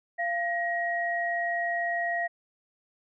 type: tone pair together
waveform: sine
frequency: 689.7 / 1892 Hz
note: F5 / A#6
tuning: -22 / +25 cents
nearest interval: octave + perfect fourth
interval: 1747 cents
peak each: -29 / -29 dBFS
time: 0.18-2.28 s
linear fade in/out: 20 ms
effects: none